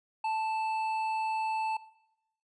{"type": "tone with hard clipping", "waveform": "sine", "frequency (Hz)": 880, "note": "A5", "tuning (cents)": 0, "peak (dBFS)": -30, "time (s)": [0.24, 1.77], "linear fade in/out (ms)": 5, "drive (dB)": 7, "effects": ["noise-tail reverb RT60 0.8 s tail -18 dB re dry", "resampled to 22050 Hz"]}